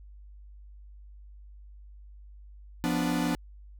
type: chord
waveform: 45% pulse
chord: B diminished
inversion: second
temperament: equal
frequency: 174.61 / 246.9 / 293.7 Hz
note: F3 / B3 / D4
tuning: 0 / 0 / 0 cents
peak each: -31 / -30 / -30 dBFS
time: 2.84-3.35 s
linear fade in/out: 0 ms
effects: added 50 Hz sine -46 dBFS peak until 3.79 s